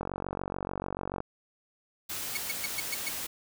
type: click train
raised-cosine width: 1 ms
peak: -19 dBFS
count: 57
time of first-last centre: 0.01-1.204 s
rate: 46.9 Hz
type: noise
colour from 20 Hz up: white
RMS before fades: -36 dBFS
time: 2.09-3.27 s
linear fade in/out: 10 ms
type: tone bursts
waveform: sawtooth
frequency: 2216 Hz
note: C#7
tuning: 1 cent flat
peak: -26 dBFS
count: 6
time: 2.35-3.088 s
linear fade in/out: 5 ms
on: 23 ms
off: 120 ms
effects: none